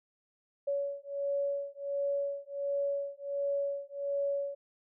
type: beating tone pair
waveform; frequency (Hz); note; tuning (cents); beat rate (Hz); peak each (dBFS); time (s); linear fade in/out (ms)
sine; 562 / 563.4; C#5 / C#5; +24 / +28; 1.4; -34 / -34; 0.67-4.55; 10
effects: none